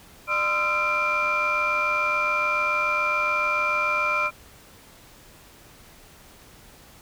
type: tone cluster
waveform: sine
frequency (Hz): 601 / 1031 / 1276 / 1363 / 2376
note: D5 / C6 / D#6 / F6 / D7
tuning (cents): +40 / -26 / +43 / -43 / +20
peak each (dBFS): -30 / -28 / -30 / -25 / -23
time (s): 0.27-4.31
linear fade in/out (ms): 50
effects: tanh soft clip ceiling -15 dBFS + pink hiss -50 dBFS RMS until 7.01 s